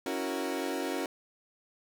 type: chord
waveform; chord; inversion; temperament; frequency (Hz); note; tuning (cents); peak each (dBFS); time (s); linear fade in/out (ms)
30% pulse; F# dominant seventh; second; equal with one note detuned; 277.2 / 327 / 370 / 466.2; C#4 / E4 / F#4 / A#4; 0 / -14 / 0 / 0; -33 / -35 / -34 / -36; 0.06-1.06; 2
effects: none